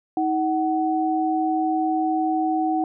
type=tone pair together; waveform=sine; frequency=317.4 / 748.8 Hz; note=D#4 / F#5; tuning=+35 / +20 cents; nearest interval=octave + minor third; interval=1485 cents; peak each=-22 dBFS; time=0.17-2.84 s; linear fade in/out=2 ms; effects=none